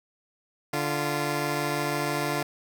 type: tone pair together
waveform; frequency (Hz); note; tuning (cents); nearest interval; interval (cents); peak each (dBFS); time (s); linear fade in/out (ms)
10% pulse; 146.4 / 346.2; D3 / F4; -5 / -15; octave + minor third; 1490; -20 / -21; 0.73-2.43; 5
effects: none